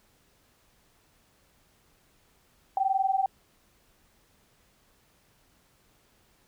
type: tone pair together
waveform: sine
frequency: 763 / 784 Hz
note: G5 / G5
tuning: -47 / 0 cents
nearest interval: unison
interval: 47 cents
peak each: -26 dBFS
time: 2.77-3.26 s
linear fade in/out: 2 ms
effects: pink hiss -65 dBFS RMS until 6.47 s